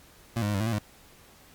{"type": "tone with pitch steps", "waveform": "25% pulse", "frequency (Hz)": [115.9, 103.2, 104.2, 97.3, 110, 115.8, 104.5], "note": ["A#2", "G#2", "G#2", "G2", "A2", "A#2", "G#2"], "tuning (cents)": [-10, -10, 6, -12, 0, -11, 11], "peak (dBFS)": -22, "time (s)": [0.36, 0.787], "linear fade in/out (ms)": 5, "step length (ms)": 61, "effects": ["pink hiss -55 dBFS RMS until 1.54 s", "Opus 48 kbps"]}